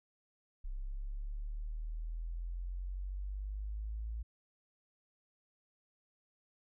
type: exponential sweep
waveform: sine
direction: up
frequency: 32.7 to 56 Hz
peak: -37 dBFS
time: 0.64-4.23 s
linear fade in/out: 10 ms
effects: none